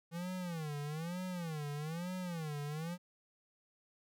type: tone with vibrato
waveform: square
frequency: 163.6 Hz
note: E3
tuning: 13 cents flat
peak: -39 dBFS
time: 0.11-2.98 s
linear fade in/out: 50 ms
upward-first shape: sine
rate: 1.1 Hz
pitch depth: 210 cents each way
effects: none